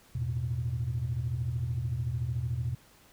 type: chord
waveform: sine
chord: E suspended fourth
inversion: none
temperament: equal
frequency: 82.41 / 110 / 123.47 Hz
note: E2 / A2 / B2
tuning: 0 / 0 / 0 cents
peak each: -35 / -35 / -30 dBFS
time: 0.15-2.75 s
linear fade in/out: 5 ms
effects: tanh soft clip ceiling -22 dBFS + pink hiss -59 dBFS RMS until 3.12 s